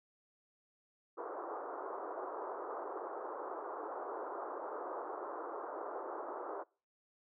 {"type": "band-pass noise", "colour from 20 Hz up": "pink", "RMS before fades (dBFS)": -43, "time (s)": [1.17, 6.64], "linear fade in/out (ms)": 20, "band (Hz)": [350, 1300], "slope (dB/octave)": 48, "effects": ["noise-tail reverb RT60 0.4 s tail -26 dB re dry"]}